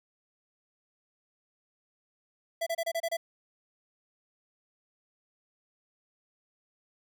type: tone bursts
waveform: square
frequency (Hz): 666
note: E5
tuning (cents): +18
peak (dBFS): -29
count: 7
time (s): 2.61-3.17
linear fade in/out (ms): 10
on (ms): 56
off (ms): 28
effects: none